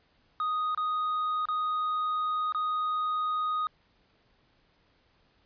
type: tone with dropouts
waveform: triangle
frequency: 1244.5 Hz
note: D#6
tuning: in tune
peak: -25 dBFS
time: 0.4-3.67 s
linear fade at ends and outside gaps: 1 ms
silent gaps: 0.748-0.775 / 1.455-1.486 / 2.523-2.547 s
effects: pink hiss -67 dBFS RMS until 5.45 s + resampled to 11025 Hz